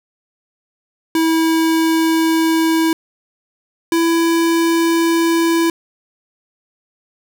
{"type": "tone pair in turn", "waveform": "square", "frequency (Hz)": [324.5, 332.7], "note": ["E4", "E4"], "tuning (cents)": [-27, 16], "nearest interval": "unison", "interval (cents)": 43, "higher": "second", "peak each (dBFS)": -13, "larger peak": "neither", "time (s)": [[1.15, 2.93], [3.92, 5.7]], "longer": "neither", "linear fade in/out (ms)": 2, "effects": []}